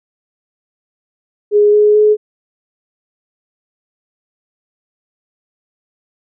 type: tone with pitch steps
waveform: sine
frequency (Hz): 415.3 / 419.6 / 424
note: G#4 / G#4 / G#4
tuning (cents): 0 / +18 / +36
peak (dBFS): -6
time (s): 1.51-2.17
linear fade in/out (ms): 50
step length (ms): 220
effects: none